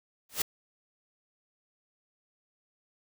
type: noise with exponential growth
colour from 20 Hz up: white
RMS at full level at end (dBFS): -23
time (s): 0.29-0.42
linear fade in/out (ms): 5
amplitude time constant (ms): 27
effects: none